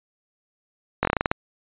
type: slowing click train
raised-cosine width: 0.5 ms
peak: -5 dBFS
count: 9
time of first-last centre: 1.03-1.315 s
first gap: 20 ms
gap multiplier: 1.16
effects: resampled to 8000 Hz